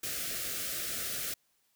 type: band-stop noise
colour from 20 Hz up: white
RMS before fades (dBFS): -36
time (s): 0.03-1.34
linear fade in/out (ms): 5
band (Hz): 720 to 1200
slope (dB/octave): 96
effects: white hiss -73 dBFS RMS until 1.75 s